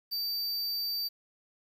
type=tone; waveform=square; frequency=4640 Hz; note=D8; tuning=22 cents flat; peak=-31 dBFS; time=0.11-1.09 s; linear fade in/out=20 ms; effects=10-bit